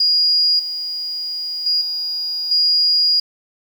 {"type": "tone with level steps", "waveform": "sine", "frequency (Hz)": 4867, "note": "D#8", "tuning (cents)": -39, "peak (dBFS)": [-12, -22, -14, -20, -12], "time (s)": [0, 3.2], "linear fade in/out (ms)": 5, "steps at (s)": [0.59, 1.66, 1.81, 2.51], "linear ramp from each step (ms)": 5, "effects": ["7-bit"]}